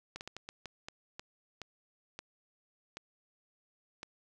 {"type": "slowing click train", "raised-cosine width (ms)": 0.2, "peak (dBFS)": -25, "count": 12, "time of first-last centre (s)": [0.16, 4.031], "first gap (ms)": 49, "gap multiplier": 1.36, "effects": []}